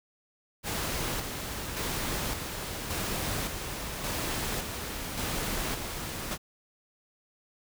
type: noise with tremolo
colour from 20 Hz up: pink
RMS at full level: -32 dBFS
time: 0.63-6.38 s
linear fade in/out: 50 ms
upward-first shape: square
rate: 0.88 Hz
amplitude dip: 40%
effects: none